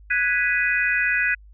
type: chord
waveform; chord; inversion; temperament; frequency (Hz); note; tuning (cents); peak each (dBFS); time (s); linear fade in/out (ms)
sine; G# minor seventh; third; equal; 1480 / 1661.2 / 1975.5 / 2489; F#6 / G#6 / B6 / D#7; 0 / 0 / 0 / 0; -24; 0.1-1.35; 10
effects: added 51 Hz sine -44 dBFS peak until 1.53 s